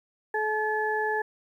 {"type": "harmonic tone", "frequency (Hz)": 430, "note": "A4", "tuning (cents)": -40, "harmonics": [1, 2, 4], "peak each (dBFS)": [-29, -29, -29], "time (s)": [0.34, 1.22], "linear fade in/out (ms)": 5, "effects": ["10-bit"]}